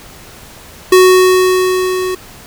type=tone with level ramp; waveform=square; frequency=370 Hz; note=F#4; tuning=in tune; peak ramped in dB=-3 to -16 dBFS; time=0.92-2.15 s; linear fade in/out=5 ms; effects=pink hiss -36 dBFS RMS until 2.46 s